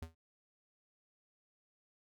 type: tone with exponential decay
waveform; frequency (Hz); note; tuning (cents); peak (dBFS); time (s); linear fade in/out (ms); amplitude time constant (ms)
square; 81.6; E2; -17; -39; 0.02-0.15; 5; 28
effects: none